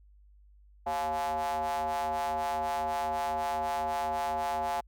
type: ring-modulated tone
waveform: square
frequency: 78 Hz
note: D#2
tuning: 5 cents sharp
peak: -27 dBFS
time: 0.86-4.81 s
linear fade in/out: 10 ms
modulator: 778 Hz
effects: added 50 Hz sine -55 dBFS peak until 4.87 s